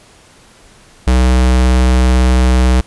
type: tone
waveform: square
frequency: 63 Hz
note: B1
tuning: 35 cents sharp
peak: -8 dBFS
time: 1.07-2.81 s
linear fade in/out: 5 ms
effects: pink hiss -44 dBFS RMS until 2.86 s + resampled to 24000 Hz